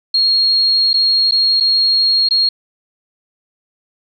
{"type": "tone with dropouts", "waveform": "sine", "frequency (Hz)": 4272, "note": "C8", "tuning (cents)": 35, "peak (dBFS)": -10, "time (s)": [0.14, 2.49], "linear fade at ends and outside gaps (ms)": 5, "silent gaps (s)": [[0.932, 0.94], [1.311, 1.32], [1.601, 1.606], [2.288, 2.308]], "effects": []}